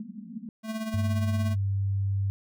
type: band-pass noise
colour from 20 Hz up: pink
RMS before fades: -40 dBFS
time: 0-0.49 s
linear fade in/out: 2 ms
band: 190 to 240 Hz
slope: 96 dB/octave
type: tone with tremolo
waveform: square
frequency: 220 Hz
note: A3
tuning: in tune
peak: -29 dBFS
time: 0.63-1.56 s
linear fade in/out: 50 ms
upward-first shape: sine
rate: 17 Hz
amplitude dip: 55%
type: tone with pitch glide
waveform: sine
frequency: 99.3 to 98.33 Hz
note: G2 to G2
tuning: +23 to +6 cents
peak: -24 dBFS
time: 0.94-2.3 s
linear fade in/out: 0 ms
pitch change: -17 cents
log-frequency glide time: 1.45-1.65 s
effects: none